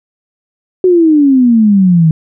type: exponential sweep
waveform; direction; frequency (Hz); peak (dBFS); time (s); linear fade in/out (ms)
sine; down; 374.8 to 155.56; -4; 0.84-2.11; 2
effects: none